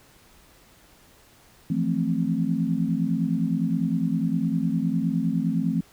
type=chord; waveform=sine; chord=F major seventh; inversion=third; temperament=equal; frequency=164.81 / 174.61 / 220 / 261.6 Hz; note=E3 / F3 / A3 / C4; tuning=0 / 0 / 0 / 0 cents; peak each=-27 dBFS; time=1.7-5.81 s; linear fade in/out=5 ms; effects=pink hiss -55 dBFS RMS until 5.92 s